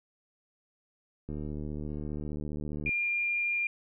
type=click train; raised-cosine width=3 ms; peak=-25 dBFS; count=121; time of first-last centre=1.29-2.892 s; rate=74.9 Hz
type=tone; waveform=sine; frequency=2402 Hz; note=D7; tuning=38 cents sharp; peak=-27 dBFS; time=2.86-3.67 s; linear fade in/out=2 ms
effects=none